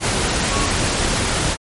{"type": "tone in noise", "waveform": "sine", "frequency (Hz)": 1108.7, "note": "C#6", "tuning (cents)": 0, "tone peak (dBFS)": -24, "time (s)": [0.49, 0.7], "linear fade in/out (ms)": 50, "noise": "pink", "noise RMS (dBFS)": -19, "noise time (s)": [0, 1.57], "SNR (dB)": -8, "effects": ["MP3 48 kbps"]}